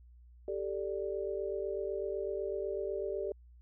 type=chord; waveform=sine; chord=G suspended second; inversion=none; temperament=equal; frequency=392 / 440 / 587.3 Hz; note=G4 / A4 / D5; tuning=0 / 0 / 0 cents; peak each=-36 / -39 / -39 dBFS; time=0.48-3.32 s; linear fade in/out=2 ms; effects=added 60 Hz sine -54 dBFS peak until 3.61 s